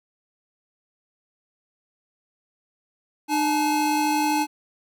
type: tone pair together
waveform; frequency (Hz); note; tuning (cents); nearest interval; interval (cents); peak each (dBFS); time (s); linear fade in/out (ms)
square; 302.6 / 855.9; D#4 / A5; -48 / -48; octave + tritone; 1800; -24 / -23; 3.28-4.47; 50
effects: none

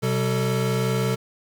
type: tone cluster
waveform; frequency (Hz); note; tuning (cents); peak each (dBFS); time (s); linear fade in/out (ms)
square; 126.9 / 192.8 / 443.1; B2 / G3 / A4; +47 / -28 / +12; -24 / -28 / -27; 0.02-1.16; 20
effects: 9-bit

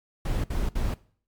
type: noise bursts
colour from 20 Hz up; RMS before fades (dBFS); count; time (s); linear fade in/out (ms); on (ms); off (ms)
brown; -26; 3; 0.25-0.942; 5; 190; 61
effects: noise-tail reverb RT60 0.5 s tail -20 dB re dry + MP3 96 kbps

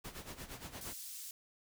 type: noise with tremolo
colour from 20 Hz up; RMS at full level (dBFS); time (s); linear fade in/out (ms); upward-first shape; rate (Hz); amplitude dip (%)
pink; -45; 0.04-0.94; 10; sine; 8.6; 75
type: high-pass noise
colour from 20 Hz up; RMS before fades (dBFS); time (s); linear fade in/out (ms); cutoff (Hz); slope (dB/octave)
pink; -47; 0.81-1.31; 2; 6300; 12
effects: none

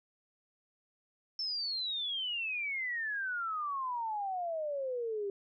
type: exponential sweep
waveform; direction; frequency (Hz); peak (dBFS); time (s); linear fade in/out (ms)
sine; down; 5370 to 392; -33; 1.39-5.3; 2
effects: none

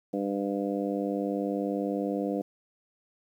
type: harmonic tone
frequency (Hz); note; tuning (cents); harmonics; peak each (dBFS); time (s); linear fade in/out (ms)
100; G2; +35; 2 / 3 / 4 / 5 / 6 / 7; -33 / -31 / -37 / -33 / -39 / -39; 0.13-2.42; 10
effects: 10-bit

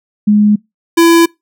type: tone pair in turn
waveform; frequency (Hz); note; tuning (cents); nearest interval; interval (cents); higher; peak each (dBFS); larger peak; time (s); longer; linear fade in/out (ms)
sine / square; 208.9 / 335.2; G#3 / E4; +10 / +29; minor sixth; 819; second; -5; neither; 0.27-0.56 / 0.97-1.26; neither; 10
effects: noise-tail reverb RT60 0.2 s tail -25 dB re dry

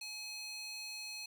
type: tone with high-pass filter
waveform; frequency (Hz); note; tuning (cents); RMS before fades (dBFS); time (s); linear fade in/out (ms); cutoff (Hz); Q
square; 847; G#5; +34; -45; 0.01-1.26; 5; 3400; 3.7
effects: none

